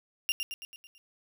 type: tone with echo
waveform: 35% pulse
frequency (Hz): 2794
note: F7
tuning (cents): 0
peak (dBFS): -24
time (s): 0.29-0.32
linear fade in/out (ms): 0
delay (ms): 110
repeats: 6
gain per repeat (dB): -5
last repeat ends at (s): 0.98
effects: none